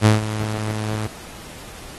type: tone with ADSR envelope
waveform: sawtooth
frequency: 107.8 Hz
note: A2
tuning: 35 cents flat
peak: -5 dBFS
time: 0.01-1.07 s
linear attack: 48 ms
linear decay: 150 ms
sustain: -14 dB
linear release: 11 ms
effects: pink hiss -39 dBFS RMS until 1.98 s + AAC 32 kbps